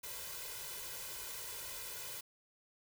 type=noise with comb filter; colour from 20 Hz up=white; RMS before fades=-45 dBFS; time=0.03-2.21 s; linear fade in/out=10 ms; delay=2 ms; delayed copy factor=+0.85; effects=none